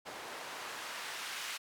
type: noise with band-pass filter sweep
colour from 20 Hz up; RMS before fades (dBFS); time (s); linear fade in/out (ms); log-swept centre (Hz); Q
white; -43; 0.05-1.58; 20; 630 to 2200; 0.74
effects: none